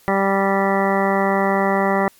harmonic tone, 195.7 Hz, G3, 3 cents flat, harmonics 1 / 2 / 3 / 4 / 5 / 6 / 7 / 9 / 10, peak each -21 / -22 / -22 / -22 / -25 / -26 / -29 / -30 / -26 dBFS, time 0.08-2.08 s, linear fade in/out 0 ms, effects white hiss -52 dBFS RMS until 2.19 s + MP3 96 kbps

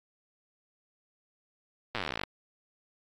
slowing click train, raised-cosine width 0.3 ms, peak -16 dBFS, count 22, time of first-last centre 1.95-2.236 s, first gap 8 ms, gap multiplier 1.05, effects AAC 48 kbps

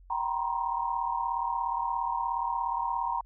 sine tone cluster, 774 / 938 / 975 / 1057 Hz, G5 / A#5 / B5 / C6, -22 / +11 / -23 / +17 cents, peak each -36 / -30 / -35 / -35 dBFS, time 0.1-3.21 s, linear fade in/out 5 ms, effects added 45 Hz sine -51 dBFS peak until 3.25 s

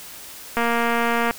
click train, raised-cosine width 0.5 ms, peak -7 dBFS, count 174, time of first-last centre 0.57-1.309 s, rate 234 Hz, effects white hiss -39 dBFS RMS until 1.38 s

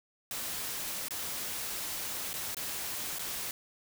white noise with dropouts, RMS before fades -37 dBFS, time 0.31-3.51 s, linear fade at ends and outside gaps 1 ms, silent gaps 1.084-1.107 / 2.332-2.339 / 2.546-2.568 / 3.186-3.193 s, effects none

